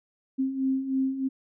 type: beating tone pair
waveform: sine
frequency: 263.1 / 266.3 Hz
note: C4 / C4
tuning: +10 / +31 cents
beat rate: 3.2 Hz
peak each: -31 / -25 dBFS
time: 0.38-1.29 s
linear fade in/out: 20 ms
effects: none